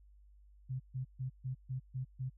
sine tone bursts, 129.7 Hz, C3, 15 cents flat, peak -35 dBFS, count 7, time 0.69-2.3 s, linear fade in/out 20 ms, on 110 ms, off 140 ms, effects added 50 Hz sine -58 dBFS peak until 2.37 s

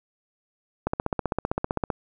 click train, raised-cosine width 1 ms, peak -10 dBFS, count 17, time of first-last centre 0.87-1.902 s, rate 15.5 Hz, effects none

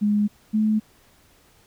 sine tone pair in turn, 207.7 / 215.5 Hz, G#3 / A3, 0 / -36 cents, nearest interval minor second, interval 64 cents, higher second, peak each -17 dBFS, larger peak neither, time 0.01-0.28 / 0.53-0.8 s, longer neither, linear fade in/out 20 ms, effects pink hiss -57 dBFS RMS until 1.66 s

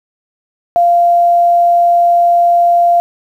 sine tone, 693 Hz, F5, 14 cents flat, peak -6 dBFS, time 0.76-3 s, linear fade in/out 0 ms, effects 7-bit

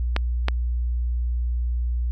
clicks, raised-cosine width 0.3 ms, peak -6 dBFS, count 2, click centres 0.164 / 0.484 s, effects added 60 Hz sine -21 dBFS peak until 2.11 s

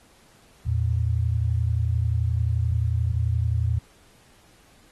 sine tone pair together, 82.41 / 113.84 Hz, E2 / A#2, 0 / -41 cents, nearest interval tritone, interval 559 cents, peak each -23 dBFS, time 0.66-3.79 s, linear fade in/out 10 ms, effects pink hiss -57 dBFS RMS until 4.91 s + AAC 32 kbps

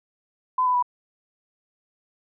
sine tone with pitch steps, 1015 / 998.7 / 982.7 Hz, B5 / B5 / B5, +47 / +19 / -9 cents, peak -18 dBFS, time 0.58-0.826 s, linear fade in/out 5 ms, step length 82 ms, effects none

